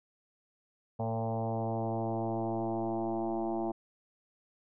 sine tone with frequency modulation, 225.9 Hz, A3, 46 cents sharp, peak -30 dBFS, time 0.99-3.72 s, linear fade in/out 10 ms, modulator 113 Hz, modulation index 5.5, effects none

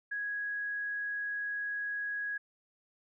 sine tone, 1661.2 Hz, G#6, in tune, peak -33 dBFS, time 0.11-2.38 s, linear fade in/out 10 ms, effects none

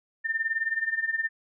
sine tone with tremolo, 1800 Hz, A6, 39 cents sharp, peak -22 dBFS, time 0.24-1.29 s, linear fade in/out 20 ms, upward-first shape sine, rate 19 Hz, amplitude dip 80%, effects none

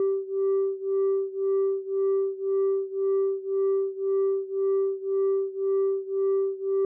sine beating tone pair, 388.8 / 390.7 Hz, G4 / G4, -14 / -6 cents, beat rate 1.9 Hz, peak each -23 / -25 dBFS, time 0-6.85 s, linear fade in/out 2 ms, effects tanh soft clip ceiling -19 dBFS

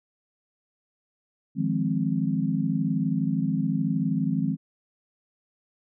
sine chord, F minor seventh, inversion third, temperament equal, 155.56 / 174.61 / 207.7 / 261.6 Hz, Eb3 / F3 / Ab3 / C4, 0 / 0 / 0 / 0 cents, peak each -28 dBFS, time 1.55-4.57 s, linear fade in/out 50 ms, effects none

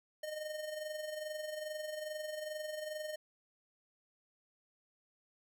square tone with amplitude modulation, 613 Hz, D#5, 26 cents flat, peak -38 dBFS, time 0.23-3.16 s, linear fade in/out 5 ms, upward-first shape sine, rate 22.4 Hz, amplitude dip 55%, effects none

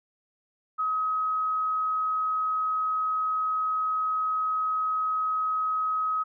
sine tone, 1270 Hz, D#6, 35 cents sharp, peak -24 dBFS, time 0.78-6.24 s, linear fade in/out 20 ms, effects none

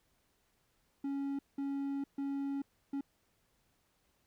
triangle tone bursts at uneven times, 277.8 Hz, C#4, 4 cents sharp, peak -32 dBFS, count 4, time 1.04-1.39 / 1.58-2.04 / 2.18-2.62 / 2.93-3.01 s, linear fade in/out 5 ms, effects pink hiss -75 dBFS RMS until 4.26 s

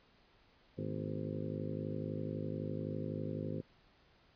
harmonic tone with a mistuned harmonic, 51.91 Hz, G#1, in tune, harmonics 2 / 3 / 4 / 5 / 6 / 7 / 8 / 9 / 10, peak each -44 / -42 / -46 / -45 / -48 / -47 / -48 / -51 / -47 dBFS, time 0.77-3.62 s, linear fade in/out 20 ms, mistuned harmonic 4, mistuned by +89 cents, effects pink hiss -67 dBFS RMS until 4.35 s + resampled to 11025 Hz

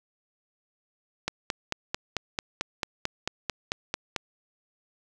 click train, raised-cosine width 0.2 ms, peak -10 dBFS, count 14, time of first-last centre 1.28-4.162 s, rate 4.51 Hz, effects none

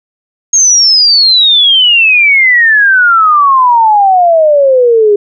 sine exponential sweep, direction down, 6570 to 403.3 Hz, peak -3 dBFS, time 0.53-5.16 s, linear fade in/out 5 ms, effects none

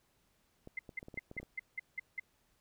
clicks, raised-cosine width 2 ms, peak -35 dBFS, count 10, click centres 0.674 / 0.892 / 1.029 / 1.084 / 1.142 / 1.175 / 1.314 / 1.367 / 1.4 / 1.43 s
sine tone bursts, 2066 Hz, C7, 22 cents flat, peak -35 dBFS, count 8, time 0.77-2.198 s, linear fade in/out 5 ms, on 21 ms, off 180 ms
effects pink hiss -74 dBFS RMS until 2.6 s

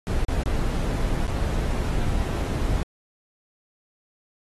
brown noise with dropouts, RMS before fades -24 dBFS, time 0.07-2.83 s, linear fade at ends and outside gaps 0 ms, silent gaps 0.248-0.284 / 0.434-0.46 / 1.27-1.279 s, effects AAC 32 kbps

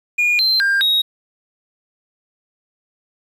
triangle tone with pitch steps, 2434 / 4118 / 1597 / 3784 Hz, D#7 / C8 / G6 / A#7, -39 / -28 / +32 / +25 cents, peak -11 dBFS, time 0.18-1.02 s, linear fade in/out 10 ms, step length 210 ms, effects tanh soft clip ceiling -7 dBFS + 8-bit

